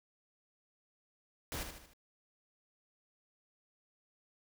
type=noise with echo; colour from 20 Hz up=pink; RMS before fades=-40 dBFS; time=1.52-1.63 s; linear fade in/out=0 ms; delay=76 ms; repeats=4; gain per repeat=-6 dB; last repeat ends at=1.934 s; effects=none